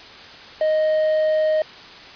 triangle tone, 622.3 Hz, D#5, in tune, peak -14 dBFS, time 0.61-1.62 s, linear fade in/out 2 ms, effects white hiss -40 dBFS RMS until 2.15 s + resampled to 11025 Hz

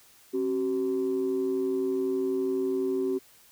sine tone pair together, 268 / 380 Hz, C4 / F#4, +42 / +46 cents, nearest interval tritone, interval 604 cents, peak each -29 / -25 dBFS, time 0.33-3.19 s, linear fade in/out 20 ms, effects tanh soft clip ceiling -20 dBFS + white hiss -57 dBFS RMS until 3.51 s

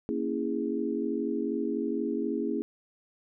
sine chord, A# half-diminished seventh, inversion none, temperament equal with one note detuned, 233.1 / 277.2 / 329.6 / 412.2 Hz, A#3 / C#4 / E4 / G#4, 0 / 0 / 0 / -13 cents, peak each -33 dBFS, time 0.09-2.62 s, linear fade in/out 0 ms, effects none

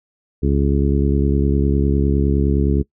harmonic tone, 69.8 Hz, C#2, 13 cents sharp, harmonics 1 / 2 / 3 / 4 / 5 / 6, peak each -17 / -20 / -22 / -23 / -24 / -25 dBFS, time 0.42-2.83 s, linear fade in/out 20 ms, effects noise-tail reverb RT60 0.1 s tail -22 dB re dry

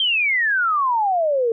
sine exponential sweep, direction down, 3220 to 444.6 Hz, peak -16 dBFS, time 0-1.52 s, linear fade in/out 2 ms, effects none

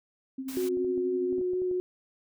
sine tone with tremolo, 264.7 Hz, C4, 20 cents sharp, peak -31 dBFS, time 0.38-1.4 s, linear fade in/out 5 ms, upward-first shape sine, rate 12 Hz, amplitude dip 60%
white noise, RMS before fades -43 dBFS, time 0.48-0.69 s, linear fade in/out 5 ms
sine tone with vibrato, 365 Hz, F#4, 24 cents flat, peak -26 dBFS, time 0.57-1.8 s, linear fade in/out 0 ms, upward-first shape sine, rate 4.1 Hz, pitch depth 11 cents each way
clicks, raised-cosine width 2 ms, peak -34 dBFS, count 9, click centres 0.772 / 0.847 / 0.978 / 1.327 / 1.383 / 1.413 / 1.534 / 1.619 / 1.713 s
effects none

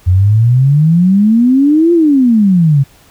sine exponential two-way sweep, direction up then down, 87.31 to 349.2 to 133.1 Hz, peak -5 dBFS, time 0.06-2.84 s, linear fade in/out 20 ms, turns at 1.93 s, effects pink hiss -45 dBFS RMS until 3.1 s

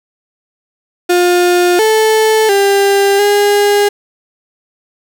35% pulse tone with pitch steps, 354.7 / 437.4 / 397.8 / 409 Hz, F4 / A4 / G4 / G#4, +27 / -10 / +25 / -26 cents, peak -6 dBFS, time 1.09-3.89 s, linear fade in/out 10 ms, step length 700 ms, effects none

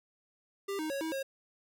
square tone with pitch steps, 396.5 / 311.9 / 552 / 320.7 / 541 Hz, G4 / D#4 / C#5 / E4 / C#5, +20 / +4 / -7 / -48 / -42 cents, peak -34 dBFS, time 0.68-1.23 s, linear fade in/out 10 ms, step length 110 ms, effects none

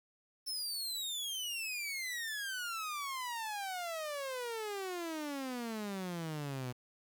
sawtooth exponential sweep, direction down, 5350 to 121.5 Hz, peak -34 dBFS, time 0.46-6.73 s, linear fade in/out 20 ms, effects 10-bit

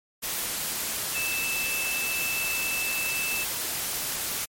sine tone in noise, 2637 Hz, E7, in tune, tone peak -28 dBFS, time 1.14-3.45 s, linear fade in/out 20 ms, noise white, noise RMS -30 dBFS, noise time 0.22-4.46 s, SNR -1 dB, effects MP3 64 kbps

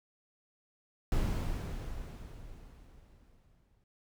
brown noise with exponential decay, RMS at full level -29 dBFS, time 1.12-3.84 s, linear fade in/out 1 ms, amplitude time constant 590 ms, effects none

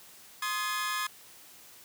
sawtooth chord, Ab major, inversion first, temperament equal with one note detuned, 1046.5 / 1244.5 / 1700 Hz, C6 / Eb6 / Ab6, 0 / 0 / +40 cents, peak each -31 dBFS, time 0.42-1.07 s, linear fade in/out 5 ms, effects white hiss -53 dBFS RMS until 1.84 s + high-pass 80 Hz 12 dB/octave

